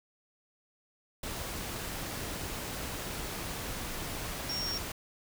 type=tone in noise; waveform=sine; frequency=5550 Hz; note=F8; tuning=12 cents flat; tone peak=-33 dBFS; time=4.49-4.78 s; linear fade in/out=5 ms; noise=pink; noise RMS=-38 dBFS; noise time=1.23-4.92 s; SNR=+2 dB; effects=none